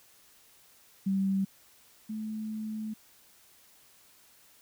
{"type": "tone pair in turn", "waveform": "sine", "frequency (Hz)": [193.7, 216.8], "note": ["G3", "A3"], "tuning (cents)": [-20, -25], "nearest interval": "major second", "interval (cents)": 195, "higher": "second", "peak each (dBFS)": [-25, -33], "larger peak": "first", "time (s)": [[1.06, 1.45], [2.09, 2.94]], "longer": "second", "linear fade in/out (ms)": 10, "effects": ["white hiss -60 dBFS RMS until 4.61 s"]}